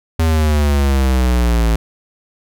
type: exponential sweep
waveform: square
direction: down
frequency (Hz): 82.2 to 55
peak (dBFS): -12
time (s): 0.19-1.76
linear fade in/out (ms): 5
effects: none